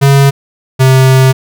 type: tone pair in turn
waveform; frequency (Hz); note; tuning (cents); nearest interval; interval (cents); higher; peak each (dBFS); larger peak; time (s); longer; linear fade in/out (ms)
square; 138.59 / 131.41; C#3 / C3; 0 / +8; minor second; 92; first; -4; neither; 0.01-0.31 / 0.79-1.33; second; 20
effects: none